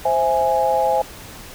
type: chord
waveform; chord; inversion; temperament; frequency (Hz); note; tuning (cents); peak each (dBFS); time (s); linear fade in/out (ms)
sine; C augmented; none; equal; 523.3 / 659.3 / 830.6; C5 / E5 / G#5; 0 / 0 / 0; -20 / -21 / -18; 0.05-1.02; 5
effects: pink hiss -38 dBFS RMS until 1.54 s